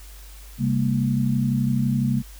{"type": "tone cluster", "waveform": "sine", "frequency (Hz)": [133.7, 199.7, 231.6], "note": ["C3", "G3", "A#3"], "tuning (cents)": [38, 32, -11], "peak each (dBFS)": [-22, -25, -23], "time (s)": [0.58, 2.23], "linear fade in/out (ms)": 50, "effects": ["added 50 Hz sine -40 dBFS peak until 2.39 s", "white hiss -48 dBFS RMS until 2.39 s"]}